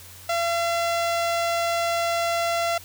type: tone with notch filter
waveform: sawtooth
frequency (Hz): 680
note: F5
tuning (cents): -46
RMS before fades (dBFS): -24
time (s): 0.29-2.78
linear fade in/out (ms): 5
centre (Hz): 12000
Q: 1
effects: added 91 Hz sine -48 dBFS peak until 2.84 s + white hiss -45 dBFS RMS until 2.84 s